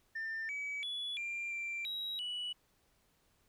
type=tone with pitch steps; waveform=sine; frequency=1794 / 2281 / 3414 / 2381 / 2357 / 3847 / 2947 Hz; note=A6 / C#7 / G#7 / D7 / D7 / B7 / F#7; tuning=+33 / +49 / +47 / +23 / +6 / -46 / -8 cents; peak=-35 dBFS; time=0.15-2.53 s; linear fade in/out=10 ms; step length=340 ms; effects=tanh soft clip ceiling -35 dBFS + pink hiss -73 dBFS RMS until 3.48 s